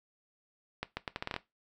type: accelerating click train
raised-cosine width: 0.3 ms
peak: -18 dBFS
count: 9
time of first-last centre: 0.83-1.363 s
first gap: 140 ms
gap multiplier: 0.77
effects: noise-tail reverb RT60 0.2 s tail -17 dB re dry

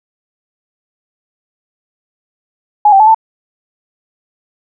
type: tone with pitch steps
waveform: sine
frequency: 837 / 780 / 864 / 888 Hz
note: G#5 / G5 / A5 / A5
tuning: +13 / -9 / -32 / +16 cents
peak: -3 dBFS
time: 2.85-3.146 s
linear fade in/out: 5 ms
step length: 74 ms
effects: none

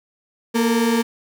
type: tone pair together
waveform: 35% pulse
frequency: 233.1 / 448.2 Hz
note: A#3 / A4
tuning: 0 / +32 cents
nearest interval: major seventh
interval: 1132 cents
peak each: -15 / -22 dBFS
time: 0.54-1.03 s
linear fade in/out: 20 ms
effects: none

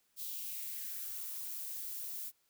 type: noise with high-pass filter sweep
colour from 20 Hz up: violet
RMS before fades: -42 dBFS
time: 0.16-2.32 s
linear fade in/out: 50 ms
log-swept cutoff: 3700 to 320 Hz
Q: 2.4
effects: white hiss -75 dBFS RMS until 2.49 s

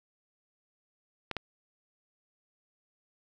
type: clicks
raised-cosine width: 0.3 ms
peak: -17 dBFS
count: 2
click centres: 1.313 / 1.367 s
effects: none

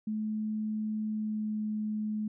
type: tone with pitch glide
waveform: sine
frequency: 215.3 to 213.6 Hz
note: A3 to G#3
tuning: -37 to +49 cents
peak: -30 dBFS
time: 0.07-2.28 s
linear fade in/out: 5 ms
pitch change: -14 cents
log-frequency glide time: 1.06-1.61 s
effects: none

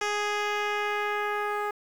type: tone with low-pass filter sweep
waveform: 10% pulse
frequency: 415.3 Hz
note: G#4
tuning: in tune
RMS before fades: -29 dBFS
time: 0.01-1.71 s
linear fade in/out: 5 ms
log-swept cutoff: 6600 to 1300 Hz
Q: 0.93
effects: 8-bit

